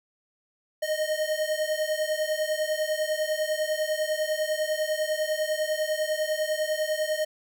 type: beating tone pair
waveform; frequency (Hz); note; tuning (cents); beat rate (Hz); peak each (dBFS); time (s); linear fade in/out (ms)
square; 613 / 623; D#5 / D#5; -26 / +2; 10; -29; 0.82-7.25; 10
effects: none